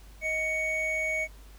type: tone pair together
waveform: triangle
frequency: 630 / 2231 Hz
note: D#5 / C#7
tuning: +21 / +11 cents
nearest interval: octave + minor seventh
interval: 2190 cents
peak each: -32 / -26 dBFS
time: 0.21-1.28 s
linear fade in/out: 50 ms
effects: added 50 Hz sine -47 dBFS peak until 1.58 s + pink hiss -57 dBFS RMS until 1.58 s